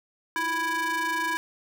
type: ring-modulated tone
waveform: square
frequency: 333.3 Hz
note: E4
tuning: 19 cents sharp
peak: -23 dBFS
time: 0.36-1.37 s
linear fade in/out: 0 ms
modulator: 1320 Hz
effects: none